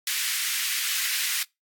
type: high-pass noise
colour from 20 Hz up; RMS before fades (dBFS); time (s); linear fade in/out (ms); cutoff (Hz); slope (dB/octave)
pink; -27; 0.07-1.43; 2; 1800; 24
effects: noise-tail reverb RT60 0.2 s tail -24 dB re dry + AAC 64 kbps